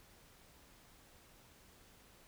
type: silence
effects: pink hiss -63 dBFS RMS until 2.27 s